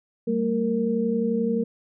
sine tone cluster, 194.8 / 226.3 / 463.6 Hz, G3 / A3 / A#4, -11 / +49 / -10 cents, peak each -28 / -24 / -25 dBFS, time 0.27-1.64 s, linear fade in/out 10 ms, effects none

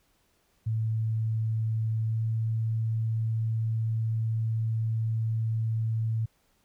sine tone with pitch glide, 111 to 111.97 Hz, A2 to A2, +16 to +31 cents, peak -25 dBFS, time 0.66-6.26 s, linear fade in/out 10 ms, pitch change +15 cents, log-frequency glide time 2.07-2.18 s, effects pink hiss -69 dBFS RMS until 6.64 s

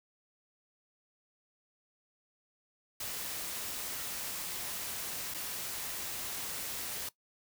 white noise with dropouts, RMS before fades -39 dBFS, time 3-7.09 s, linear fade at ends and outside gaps 5 ms, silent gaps 5.34-5.344 s, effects noise-tail reverb RT60 0.1 s tail -18 dB re dry

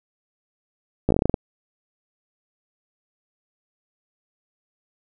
slowing click train, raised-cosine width 2 ms, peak -5 dBFS, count 10, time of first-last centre 1.09-1.342 s, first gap 15 ms, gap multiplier 1.15, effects none

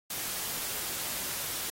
white noise, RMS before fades -35 dBFS, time 0.1-1.7 s, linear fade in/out 5 ms, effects AAC 48 kbps

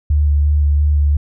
sine tone with vibrato, 73.42 Hz, D2, in tune, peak -10 dBFS, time 0.1-1.17 s, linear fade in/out 5 ms, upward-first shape square, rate 2.9 Hz, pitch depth 15 cents each way, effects none

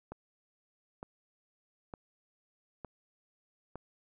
click train, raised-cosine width 1 ms, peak -28 dBFS, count 5, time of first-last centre 0.12-3.756 s, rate 1.1 Hz, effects none

